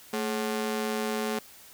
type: ring-modulated tone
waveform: sawtooth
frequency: 323.8 Hz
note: E4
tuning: 31 cents flat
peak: -21 dBFS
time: 0.13-1.39 s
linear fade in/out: 5 ms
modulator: 101 Hz
effects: white hiss -51 dBFS RMS until 1.73 s